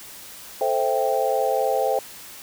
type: chord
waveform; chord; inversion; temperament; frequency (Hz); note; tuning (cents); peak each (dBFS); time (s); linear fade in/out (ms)
sine; A minor seventh; none; equal; 440 / 523.3 / 659.3 / 784; A4 / C5 / E5 / G5; 0 / 0 / 0 / 0; -26 / -23 / -26 / -24; 0.61-1.99; 2
effects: white hiss -41 dBFS RMS until 2.42 s